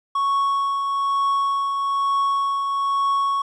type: tone with tremolo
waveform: triangle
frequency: 1108.7 Hz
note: C#6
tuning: in tune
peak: -15 dBFS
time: 0.15-3.42 s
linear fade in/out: 5 ms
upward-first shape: triangle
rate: 1.1 Hz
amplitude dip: 40%
effects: resampled to 24000 Hz + 9-bit